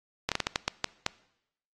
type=slowing click train; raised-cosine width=0.2 ms; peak=-9 dBFS; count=9; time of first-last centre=0.29-1.064 s; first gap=27 ms; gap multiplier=1.35; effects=noise-tail reverb RT60 0.8 s tail -21 dB re dry + AAC 32 kbps